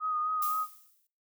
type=tone with vibrato; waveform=sine; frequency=1244.5 Hz; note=D#6; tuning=in tune; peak=-28 dBFS; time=0-0.67 s; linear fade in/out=50 ms; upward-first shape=sine; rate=3.9 Hz; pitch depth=26 cents each way
type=noise with exponential decay; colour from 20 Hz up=violet; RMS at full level=-34 dBFS; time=0.42-1.07 s; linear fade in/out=2 ms; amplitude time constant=140 ms
effects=noise-tail reverb RT60 0.4 s tail -19 dB re dry